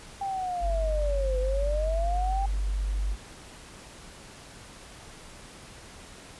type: linear two-way sweep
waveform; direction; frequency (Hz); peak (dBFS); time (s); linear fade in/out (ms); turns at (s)
sine; down then up; 797 to 503 to 797; -28; 0.21-2.46; 5; 1.39
type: tone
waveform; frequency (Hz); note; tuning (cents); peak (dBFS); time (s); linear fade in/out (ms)
sine; 49; G1; 0; -25; 0.6-3.17; 50
effects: pink hiss -47 dBFS RMS until 6.39 s + resampled to 24000 Hz